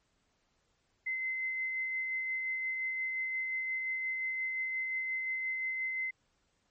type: tone with tremolo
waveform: sine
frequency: 2059 Hz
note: C7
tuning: 28 cents flat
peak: -31 dBFS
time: 1.06-6.11 s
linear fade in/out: 10 ms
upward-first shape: sine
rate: 5.7 Hz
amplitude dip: 25%
effects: pink hiss -75 dBFS RMS until 6.7 s + MP3 32 kbps